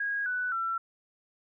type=tone with pitch steps; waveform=sine; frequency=1642 / 1488.4 / 1349.2 Hz; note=G#6 / F#6 / E6; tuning=-20 / +10 / +40 cents; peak=-28 dBFS; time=0-0.78 s; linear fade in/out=5 ms; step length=260 ms; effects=none